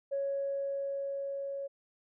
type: tone with level ramp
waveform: sine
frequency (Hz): 554.4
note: C#5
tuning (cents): 0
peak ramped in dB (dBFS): -29 to -35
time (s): 0.11-1.68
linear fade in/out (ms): 20
effects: tanh soft clip ceiling -25 dBFS